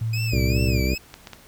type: tone with pitch glide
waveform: sine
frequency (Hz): 112.7 to 114.27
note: A2 to A#2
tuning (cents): +42 to -34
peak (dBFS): -22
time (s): 0.01-0.81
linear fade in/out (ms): 5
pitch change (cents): +24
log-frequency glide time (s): 0.24-0.38
type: tone with vibrato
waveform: 25% pulse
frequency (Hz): 2484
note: D#7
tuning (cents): -3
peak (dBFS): -25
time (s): 0.13-0.98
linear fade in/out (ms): 5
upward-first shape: sine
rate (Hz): 2.5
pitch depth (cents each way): 130
type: harmonic tone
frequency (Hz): 65.2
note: C2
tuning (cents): -5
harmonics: 1 / 2 / 3 / 4 / 5 / 6 / 7 / 9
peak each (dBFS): -22 / -29 / -28 / -31 / -30 / -32 / -35 / -35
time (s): 0.32-0.95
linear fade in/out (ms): 10
type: clicks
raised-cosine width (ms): 0.2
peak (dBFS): -19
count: 3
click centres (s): 1.141 / 1.272 / 1.333
effects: pink hiss -50 dBFS RMS until 1.47 s